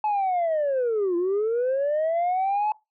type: linear two-way sweep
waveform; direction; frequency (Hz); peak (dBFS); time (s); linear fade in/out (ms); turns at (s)
sine; down then up; 863 to 339.3 to 863; -19; 0.04-2.72; 2; 1.16
effects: noise-tail reverb RT60 0.2 s tail -21 dB re dry + tanh soft clip ceiling -19 dBFS